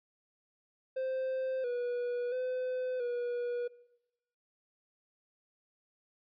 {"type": "tone with pitch steps", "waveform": "triangle", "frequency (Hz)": [522, 486.5, 508, 483.6], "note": ["C5", "B4", "B4", "B4"], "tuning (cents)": [-4, -26, 49, -36], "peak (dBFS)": -30, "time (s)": [0.96, 3.68], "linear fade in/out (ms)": 10, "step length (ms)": 680, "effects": ["noise-tail reverb RT60 0.9 s tail -21 dB re dry", "resampled to 11025 Hz"]}